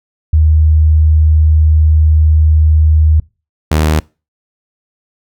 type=tone pair in turn; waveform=sine / sawtooth; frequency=77.78 / 77.46 Hz; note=D#2 / D#2; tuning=0 / -7 cents; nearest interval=unison; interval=7 cents; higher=first; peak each=-5 dBFS; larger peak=neither; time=0.33-3.2 / 3.71-4 s; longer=first; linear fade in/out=5 ms; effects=noise-tail reverb RT60 0.3 s tail -24 dB re dry